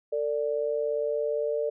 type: tone pair together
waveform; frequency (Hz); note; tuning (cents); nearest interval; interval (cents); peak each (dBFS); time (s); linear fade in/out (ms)
sine; 449.7 / 587.3; A4 / D5; +38 / 0; perfect fourth; 462; -28; 0.12-1.7; 10
effects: none